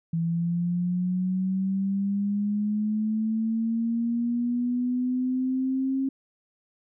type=linear sweep; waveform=sine; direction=up; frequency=164.81 to 269.3 Hz; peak=-23 dBFS; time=0.13-6.09 s; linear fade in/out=5 ms; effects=none